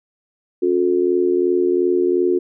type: tone with amplitude modulation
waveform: sine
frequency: 360 Hz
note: F#4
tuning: 47 cents flat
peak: -10 dBFS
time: 0.62-2.39 s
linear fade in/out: 10 ms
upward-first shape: sine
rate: 82.8 Hz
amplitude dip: 85%
effects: none